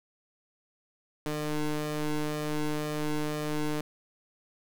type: ring-modulated tone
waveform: 25% pulse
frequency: 151 Hz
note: D3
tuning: 48 cents sharp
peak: -22 dBFS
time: 1.26-3.81 s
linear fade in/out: 2 ms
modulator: 150 Hz
effects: none